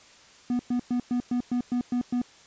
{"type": "tone bursts", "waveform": "triangle", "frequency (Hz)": 245, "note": "B3", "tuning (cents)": -14, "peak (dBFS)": -21, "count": 9, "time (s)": [0.5, 2.217], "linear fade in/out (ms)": 2, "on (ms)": 93, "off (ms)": 110, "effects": ["white hiss -53 dBFS RMS until 2.46 s", "resampled to 16000 Hz"]}